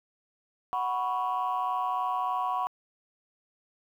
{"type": "chord", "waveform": "sine", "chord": "F# suspended fourth", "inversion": "none", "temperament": "just", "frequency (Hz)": [740, 986.7, 1110], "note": ["F#5", "B5", "C#6"], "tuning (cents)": [0, -2, 2], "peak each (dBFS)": -30, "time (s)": [0.73, 2.67], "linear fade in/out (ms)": 0, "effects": ["tanh soft clip ceiling -21 dBFS", "10-bit"]}